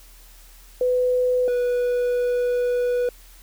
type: tone pair in turn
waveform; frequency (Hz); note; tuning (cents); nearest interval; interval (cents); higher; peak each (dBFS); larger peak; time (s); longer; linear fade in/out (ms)
sine / triangle; 500 / 490.3; B4 / B4; +21 / -13; unison; 34; first; -17; neither; 0.81-1.48 / 1.48-3.09; second; 2
effects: added 40 Hz sine -46 dBFS peak until 3.42 s + white hiss -51 dBFS RMS until 3.42 s